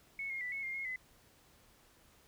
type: tone with pitch steps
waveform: sine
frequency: 2202 / 2139 / 1981 / 2194 / 2116 / 2158 / 2024 Hz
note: C#7 / C7 / B6 / C#7 / C7 / C#7 / B6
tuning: -12 / +38 / +5 / -18 / +19 / -47 / +42 cents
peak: -37 dBFS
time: 0.19-0.96 s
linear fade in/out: 2 ms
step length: 110 ms
effects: pink hiss -65 dBFS RMS until 2.27 s